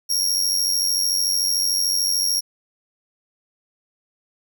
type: tone with amplitude modulation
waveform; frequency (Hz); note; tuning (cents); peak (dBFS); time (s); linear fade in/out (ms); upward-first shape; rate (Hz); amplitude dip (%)
sawtooth; 5588; F8; 0; -13; 0.09-2.41; 20; sine; 93.5; 65
effects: none